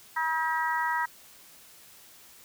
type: harmonic tone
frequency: 320 Hz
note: D#4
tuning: 49 cents sharp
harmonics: 3 / 4 / 5 / 6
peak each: -28 / -34 / -33 / -32 dBFS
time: 0.16-1.06 s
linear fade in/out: 10 ms
effects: white hiss -53 dBFS RMS until 2.44 s